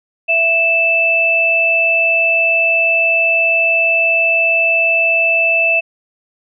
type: tone pair together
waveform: sine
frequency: 663.1 / 2637 Hz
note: E5 / E7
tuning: +10 / 0 cents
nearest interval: 2 octaves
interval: 2390 cents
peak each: -18 / -11 dBFS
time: 0.28-5.81 s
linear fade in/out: 20 ms
effects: none